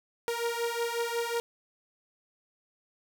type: beating tone pair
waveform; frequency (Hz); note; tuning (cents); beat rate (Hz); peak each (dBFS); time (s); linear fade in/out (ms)
sawtooth; 466.2 / 471.7; A#4 / A#4; 0 / +20; 5.5; -28 / -29; 0.28-1.4; 0
effects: none